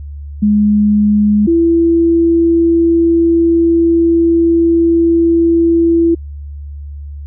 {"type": "tone pair in turn", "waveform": "sine", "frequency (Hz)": [208.5, 334.2], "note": ["G#3", "E4"], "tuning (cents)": [7, 24], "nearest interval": "minor sixth", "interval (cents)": 817, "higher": "second", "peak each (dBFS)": -7, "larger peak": "neither", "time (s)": [[0.42, 1.47], [1.47, 6.15]], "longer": "second", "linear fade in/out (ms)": 10, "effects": ["added 72 Hz sine -24 dBFS peak until 7.26 s"]}